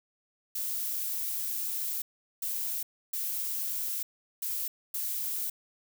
violet noise bursts at uneven times, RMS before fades -33 dBFS, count 5, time 0.55-2.02 / 2.42-2.83 / 3.13-4.03 / 4.42-4.68 / 4.94-5.5 s, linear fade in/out 5 ms, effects none

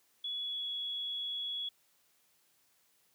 sine tone with pitch glide, 3389 to 3364 Hz, G#7 to G#7, +34 to +22 cents, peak -35 dBFS, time 0.24-1.69 s, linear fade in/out 5 ms, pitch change -12 cents, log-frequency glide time 0.39-0.7 s, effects white hiss -71 dBFS RMS until 3.14 s + high-pass 80 Hz 12 dB/octave

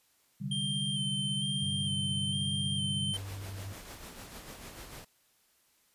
sine chord, C suspended second, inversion none, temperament just, 130.81 / 147.16 / 196.22 Hz, C3 / D3 / G3, 0 / +4 / +2 cents, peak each -39 / -37 / -37 dBFS, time 0.4-3.14 s, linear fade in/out 20 ms
square tone with vibrato, 3136 Hz, G7, in tune, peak -33 dBFS, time 0.51-3.17 s, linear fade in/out 5 ms, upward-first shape square, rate 1.1 Hz, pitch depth 21 cents each way
triangle tone, 98 Hz, G2, in tune, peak -37 dBFS, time 1.62-3.73 s, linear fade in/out 5 ms
pink noise with tremolo, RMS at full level -45 dBFS, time 3.13-5.05 s, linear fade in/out 10 ms, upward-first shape sine, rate 6.7 Hz, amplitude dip 45%
effects white hiss -69 dBFS RMS until 5.94 s + resampled to 32000 Hz

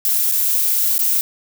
violet noise with dropouts, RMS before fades -17 dBFS, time 0.05-1.21 s, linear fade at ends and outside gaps 1 ms, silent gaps 0.315-0.321 / 0.981-0.991 s, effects none

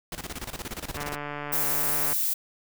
pink noise with tremolo, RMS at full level -34 dBFS, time 0.12-1.16 s, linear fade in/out 2 ms, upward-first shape square, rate 17 Hz, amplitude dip 80%
click train, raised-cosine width 0.5 ms, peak -19 dBFS, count 170, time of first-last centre 0.97-2.128 s, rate 146 Hz
violet noise, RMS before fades -26 dBFS, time 1.52-2.34 s, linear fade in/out 10 ms
effects none

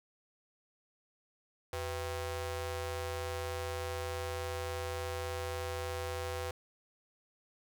sawtooth ring-modulated tone, 290.6 Hz, D4, 18 cents flat, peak -29 dBFS, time 1.73-6.51 s, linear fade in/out 2 ms, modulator 207 Hz, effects none

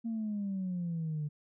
sine exponential sweep, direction down, 232 to 146.83 Hz, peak -31 dBFS, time 0.04-1.29 s, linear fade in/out 20 ms, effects tanh soft clip ceiling -29 dBFS

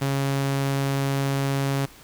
sawtooth tone, 137.7 Hz, C#3, 11 cents flat, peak -18 dBFS, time 0.01-1.86 s, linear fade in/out 10 ms, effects pink hiss -48 dBFS RMS until 2.03 s

